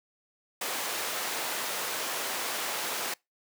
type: high-pass noise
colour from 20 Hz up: pink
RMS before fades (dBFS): -33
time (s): 0.61-3.14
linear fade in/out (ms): 5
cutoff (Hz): 540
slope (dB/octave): 12
effects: noise-tail reverb RT60 0.2 s tail -25 dB re dry